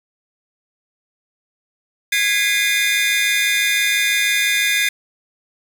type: tone cluster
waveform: 45% pulse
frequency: 1653 / 2023 / 2129 / 2440 / 3581 Hz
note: G#6 / B6 / C7 / D#7 / A7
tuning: -9 / +41 / +30 / -34 / +30 cents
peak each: -22 dBFS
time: 2.12-4.89 s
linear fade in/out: 5 ms
effects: 8-bit